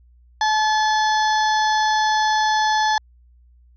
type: harmonic tone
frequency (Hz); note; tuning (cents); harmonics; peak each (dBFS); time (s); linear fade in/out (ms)
862; A5; -36; 1 / 2 / 4 / 5 / 6 / 7; -17 / -23 / -29 / -31 / -33 / -34; 0.41-2.98; 2
effects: added 60 Hz sine -49 dBFS peak until 3.76 s